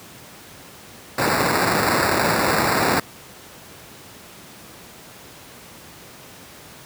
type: noise with sample-and-hold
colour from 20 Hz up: white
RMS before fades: -19 dBFS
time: 1.18-3 s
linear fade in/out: 5 ms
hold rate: 3150 Hz
effects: pink hiss -42 dBFS RMS until 6.85 s + high-pass 100 Hz 12 dB/octave